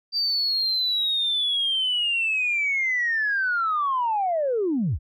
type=linear sweep; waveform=sine; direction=down; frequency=4692 to 49.49 Hz; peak=-20 dBFS; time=0.12-4.99 s; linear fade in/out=50 ms; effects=tanh soft clip ceiling -16 dBFS